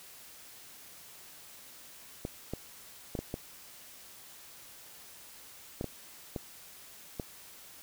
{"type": "clicks", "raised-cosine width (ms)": 2, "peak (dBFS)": -21, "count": 9, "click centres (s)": [2.251, 2.536, 3.152, 3.19, 3.341, 5.811, 5.843, 6.362, 7.198], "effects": ["white hiss -52 dBFS RMS until 7.82 s"]}